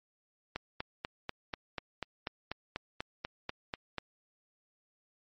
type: click train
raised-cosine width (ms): 0.3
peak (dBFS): -19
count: 15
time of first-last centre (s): 0.56-3.983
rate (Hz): 4.09
effects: MP3 32 kbps